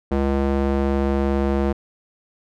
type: tone with band-pass filter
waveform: square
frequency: 68.7 Hz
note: C#2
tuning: 15 cents flat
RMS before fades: -20 dBFS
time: 0.11-1.73 s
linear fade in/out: 10 ms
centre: 390 Hz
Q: 0.73
effects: none